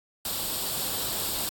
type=noise with comb filter; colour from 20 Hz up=white; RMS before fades=-30 dBFS; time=0.25-1.49 s; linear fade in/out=2 ms; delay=0.24 ms; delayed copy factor=+0.55; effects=AAC 64 kbps